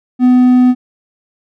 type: tone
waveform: triangle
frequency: 250.6 Hz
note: B3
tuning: 25 cents sharp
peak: -3 dBFS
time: 0.19-0.75 s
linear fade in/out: 50 ms
effects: none